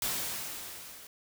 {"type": "noise with level ramp", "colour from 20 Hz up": "white", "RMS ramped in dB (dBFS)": [-31, -50], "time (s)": [0.02, 1.07], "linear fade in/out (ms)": 2, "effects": []}